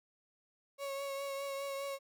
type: tone with vibrato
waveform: 35% pulse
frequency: 553 Hz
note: C#5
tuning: 4 cents flat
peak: -36 dBFS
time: 0.78-1.99 s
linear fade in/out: 50 ms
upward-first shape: triangle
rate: 4.9 Hz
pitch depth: 25 cents each way
effects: none